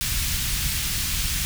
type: band-stop noise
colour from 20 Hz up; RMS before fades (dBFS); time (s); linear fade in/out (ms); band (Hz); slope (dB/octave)
pink; -25; 0.01-1.45; 0; 110 to 2500; 12
effects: none